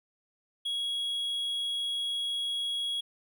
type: tone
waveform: triangle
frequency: 3322 Hz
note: G#7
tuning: in tune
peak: -28 dBFS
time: 0.65-3.01 s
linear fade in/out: 10 ms
effects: none